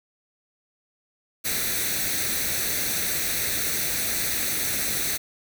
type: noise with comb filter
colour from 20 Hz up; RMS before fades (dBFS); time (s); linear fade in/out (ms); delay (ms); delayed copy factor
white; -26; 1.44-5.18; 20; 0.49; +0.65
effects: none